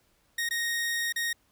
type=tone with dropouts; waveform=sawtooth; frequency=1864.7 Hz; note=A#6; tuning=in tune; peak=-24 dBFS; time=0.38-1.33 s; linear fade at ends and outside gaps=5 ms; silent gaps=0.49-0.508 / 1.125-1.16 s; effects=pink hiss -68 dBFS RMS until 1.51 s